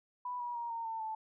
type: tone with pitch steps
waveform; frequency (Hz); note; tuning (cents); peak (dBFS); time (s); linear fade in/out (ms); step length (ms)
sine; 987.8 / 964.7 / 942.1 / 920.1 / 898.5 / 877.5; B5 / B5 / A#5 / A#5 / A5 / A5; 0 / -41 / +18 / -23 / +36 / -5; -36; 0.25-1.15; 5; 150
effects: none

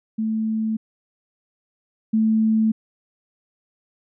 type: tone pair in turn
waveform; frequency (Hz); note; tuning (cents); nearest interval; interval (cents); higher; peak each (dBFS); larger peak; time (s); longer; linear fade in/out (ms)
sine; 220 / 220; A3 / A3; 0 / 0; unison; 0; neither; -20 / -15; second; 0.18-0.77 / 2.13-2.72; neither; 10
effects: none

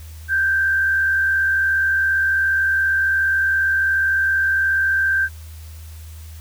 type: tone with frequency modulation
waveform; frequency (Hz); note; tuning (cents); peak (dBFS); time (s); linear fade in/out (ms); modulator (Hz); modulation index
sine; 1569; G6; +1; -15; 0.28-5.29; 50; 57.3; 0.54
effects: added 79 Hz sine -34 dBFS peak until 6.4 s + white hiss -47 dBFS RMS until 6.4 s

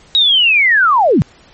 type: linear sweep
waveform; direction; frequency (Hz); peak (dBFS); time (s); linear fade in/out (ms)
sine; down; 3848 to 107.8; -7; 0.15-1.22; 0
effects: pink hiss -45 dBFS RMS until 1.53 s + MP3 32 kbps

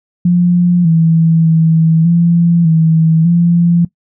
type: tone with pitch steps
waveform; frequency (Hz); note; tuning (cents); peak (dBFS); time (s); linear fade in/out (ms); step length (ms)
sine; 176 / 163.5 / 161.9 / 170.3 / 161.3 / 171.5; F3 / E3 / E3 / F3 / E3 / F3; +14 / -14 / -31 / -43 / -37 / -31; -6; 0.25-3.85; 5; 600
effects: noise-tail reverb RT60 0.1 s tail -19 dB re dry

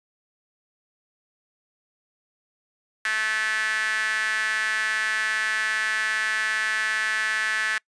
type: tone with high-pass filter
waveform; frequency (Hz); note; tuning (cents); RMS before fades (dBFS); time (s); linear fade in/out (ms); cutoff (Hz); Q
sawtooth; 217.5; A3; -20; -25; 3.05-7.78; 2; 1700; 6.4
effects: noise-tail reverb RT60 0.1 s tail -25 dB re dry + resampled to 22050 Hz

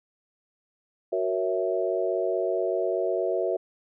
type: chord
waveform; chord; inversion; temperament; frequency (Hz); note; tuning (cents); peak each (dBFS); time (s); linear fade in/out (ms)
sine; F# dominant seventh; none; equal; 370 / 466.2 / 554.4 / 659.3; F#4 / A#4 / C#5 / E5; 0 / 0 / 0 / 0; -28 / -30 / -31 / -28; 1.12-3.57; 10
effects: none

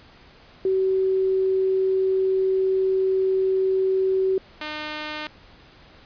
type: tone pair in turn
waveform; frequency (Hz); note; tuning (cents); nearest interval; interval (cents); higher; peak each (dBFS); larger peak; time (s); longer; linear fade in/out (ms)
sine / 5% pulse; 379.9 / 304; F#4 / D#4; +46 / -40; major third; 386; first; -18; neither; 0.65-4.38 / 4.61-5.27; first; 2
effects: pink hiss -50 dBFS RMS until 6.05 s + resampled to 11025 Hz

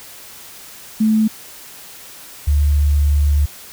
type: tone pair in turn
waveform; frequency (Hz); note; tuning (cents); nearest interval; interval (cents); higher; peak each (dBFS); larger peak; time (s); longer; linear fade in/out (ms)
sine; 218 / 72.75; A3 / D2; -16 / -16; octave + perfect fifth; 1900; first; -11; neither; 1-1.28 / 2.47-3.46; second; 10
effects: white hiss -38 dBFS RMS until 3.72 s

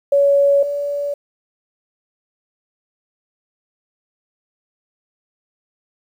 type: tone pair in turn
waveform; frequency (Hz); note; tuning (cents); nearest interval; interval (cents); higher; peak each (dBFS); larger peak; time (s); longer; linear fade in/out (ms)
sine; 563 / 573.5; C#5 / D5; +27 / -41; unison; 32; second; -10 / -19; first; 0.12-0.63 / 0.63-1.14; neither; 5
effects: 8-bit

